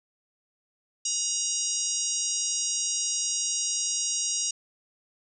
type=harmonic tone with a mistuned harmonic; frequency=951 Hz; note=A#5; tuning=34 cents sharp; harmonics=3 / 4 / 5 / 6 / 7 / 8 / 9; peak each=-38 / -39 / -36 / -30 / -30 / -37 / -37 dBFS; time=1.05-4.51 s; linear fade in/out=5 ms; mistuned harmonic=5; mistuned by=+19 cents; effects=none